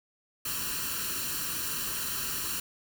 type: noise with comb filter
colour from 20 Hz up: white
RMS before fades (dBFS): -33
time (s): 0.45-2.6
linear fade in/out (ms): 5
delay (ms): 0.7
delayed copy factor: +0.75
effects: none